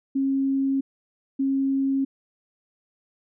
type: tone pair in turn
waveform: sine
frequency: 271.1 / 271.1 Hz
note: C#4 / C#4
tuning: -38 / -38 cents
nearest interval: unison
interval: 0 cents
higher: neither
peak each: -20 dBFS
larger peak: neither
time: 0.15-0.81 / 1.39-2.05 s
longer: neither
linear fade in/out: 10 ms
effects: none